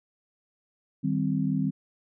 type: chord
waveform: sine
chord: C minor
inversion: first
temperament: equal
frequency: 155.56 / 196 / 261.6 Hz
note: Eb3 / G3 / C4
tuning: 0 / 0 / 0 cents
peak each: -28 dBFS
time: 1.03-1.71 s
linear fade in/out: 20 ms
effects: none